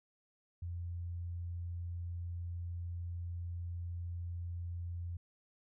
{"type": "tone", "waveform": "sine", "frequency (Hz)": 86.6, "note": "F2", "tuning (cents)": -14, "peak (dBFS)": -38, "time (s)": [0.62, 5.17], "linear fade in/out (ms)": 5, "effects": []}